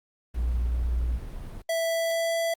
brown noise, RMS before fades -38 dBFS, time 0.34-1.62 s, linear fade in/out 5 ms
sine tone, 59.6 Hz, A#1, 39 cents sharp, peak -23 dBFS, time 0.34-1.2 s, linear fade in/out 50 ms
square tone with pitch glide, 660 to 665.4 Hz, E5 to E5, +2 to +16 cents, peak -25 dBFS, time 1.69-2.54 s, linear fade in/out 5 ms, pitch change +14 cents, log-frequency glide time 1.83-2.37 s
effects Opus 32 kbps

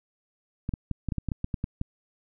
clicks, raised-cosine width 5 ms, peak -16 dBFS, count 12, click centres 0.691 / 0.738 / 0.913 / 1.087 / 1.122 / 1.183 / 1.287 / 1.318 / 1.444 / 1.542 / 1.641 / 1.814 s, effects none

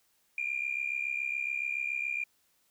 sine tone with amplitude modulation, 2404 Hz, D7, 40 cents sharp, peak -26 dBFS, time 0.38-2.24 s, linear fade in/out 2 ms, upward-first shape sine, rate 67.1 Hz, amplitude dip 85%, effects tanh soft clip ceiling -23 dBFS + white hiss -71 dBFS RMS until 2.7 s

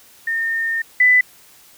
sine tone pair in turn, 1823 / 1996.4 Hz, A#6 / B6, -39 / +18 cents, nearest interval major second, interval 157 cents, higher second, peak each -18 / -9 dBFS, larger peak second, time 0.27-0.82 / 1-1.21 s, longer first, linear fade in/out 5 ms, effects white hiss -48 dBFS RMS until 1.77 s

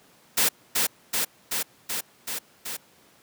white noise with echo, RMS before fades -21 dBFS, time 0.37-0.49 s, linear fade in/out 10 ms, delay 380 ms, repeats 6, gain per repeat -2 dB, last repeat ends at 2.77 s, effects pink hiss -57 dBFS RMS until 3.22 s + high-pass 150 Hz 12 dB/octave

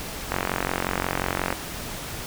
click train, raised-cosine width 0.5 ms, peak -8 dBFS, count 56, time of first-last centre 0.32-1.526 s, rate 45.6 Hz, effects pink hiss -34 dBFS RMS until 2.26 s

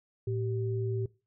sine tone pair together, 112.2 / 387.1 Hz, A2 / G4, +34 / -22 cents, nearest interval octave + major sixth, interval 2144 cents, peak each -30 / -34 dBFS, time 0.27-1.06 s, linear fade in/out 5 ms, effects noise-tail reverb RT60 0.3 s tail -21 dB re dry

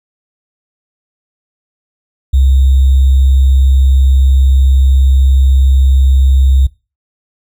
sine tone with sample-and-hold, 66.5 Hz, C2, 29 cents sharp, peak -5 dBFS, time 2.33-6.67 s, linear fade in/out 10 ms, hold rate 3675 Hz, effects noise-tail reverb RT60 0.3 s tail -21 dB re dry

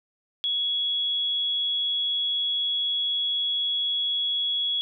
sine tone, 3352 Hz, G#7, 15 cents sharp, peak -23 dBFS, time 0.44-4.81 s, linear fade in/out 0 ms, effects none

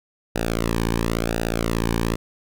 sawtooth tone with flanger, 56.8 Hz, A#1, 44 cents flat, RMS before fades -23 dBFS, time 0.35-2.16 s, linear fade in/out 10 ms, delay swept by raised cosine 0.92 to 1.5 ms, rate 0.95 Hz, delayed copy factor -0.9, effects none

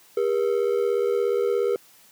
triangle ring-modulated tone, 440 Hz, A4, in tune, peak -15 dBFS, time 0.17-1.76 s, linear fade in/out 2 ms, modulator 38.5 Hz, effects white hiss -54 dBFS RMS until 2.11 s + high-pass 80 Hz 12 dB/octave

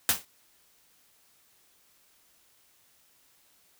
white noise with exponential decay, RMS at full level -19 dBFS, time 0.09-0.25 s, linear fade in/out 1 ms, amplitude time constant 34 ms, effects white hiss -64 dBFS RMS until 3.79 s

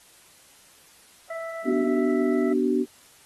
harmonic tone, 659.3 Hz, E5, in tune, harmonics 1 / 2 / 3, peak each -32 / -39 / -39 dBFS, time 1.3-2.53 s, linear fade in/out 5 ms
sine chord, B minor, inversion none, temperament equal with one note detuned, 246.9 / 293.7 / 378.2 Hz, B3 / D4 / F#4, 0 / 0 / +38 cents, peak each -24 / -25 / -24 dBFS, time 1.64-2.86 s, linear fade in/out 50 ms
effects white hiss -54 dBFS RMS until 3.25 s + AAC 32 kbps

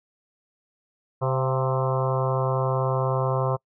harmonic tone with a mistuned harmonic, 130.81 Hz, C3, in tune, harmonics 1 / 3 / 4 / 5 / 6 / 7 / 8 / 9 / 10, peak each -24 / -31 / -28 / -32 / -35 / -34 / -31 / -37 / -38 dBFS, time 1.21-3.57 s, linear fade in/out 20 ms, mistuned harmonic 5, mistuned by +51 cents, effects noise-tail reverb RT60 0.1 s tail -26 dB re dry

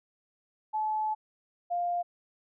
sine tone pair in turn, 862 / 700.8 Hz, A5 / F5, -36 / +6 cents, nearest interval major third, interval 358 cents, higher first, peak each -27 dBFS, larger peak neither, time 0.73-1.15 / 1.7-2.03 s, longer first, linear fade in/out 20 ms, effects none

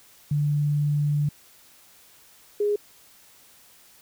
sine tone pair in turn, 146.83 / 413.7 Hz, D3 / G#4, 0 / -7 cents, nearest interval octave + tritone, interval 1793 cents, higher second, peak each -20 dBFS, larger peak neither, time 0.31-1.29 / 2.6-2.76 s, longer first, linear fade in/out 5 ms, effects white hiss -54 dBFS RMS until 4.01 s

